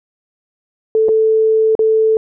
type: tone with dropouts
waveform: sine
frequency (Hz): 440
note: A4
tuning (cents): 0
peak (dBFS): -9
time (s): 0.95-2.17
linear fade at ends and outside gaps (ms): 1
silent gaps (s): 1.085-1.09 / 1.752-1.792
effects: none